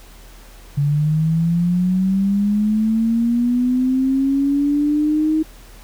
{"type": "linear sweep", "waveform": "sine", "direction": "up", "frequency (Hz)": [141.2, 315.6], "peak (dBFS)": -14, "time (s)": [0.77, 5.43], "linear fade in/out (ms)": 10, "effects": ["added 40 Hz sine -40 dBFS peak until 5.83 s", "pink hiss -46 dBFS RMS until 5.83 s"]}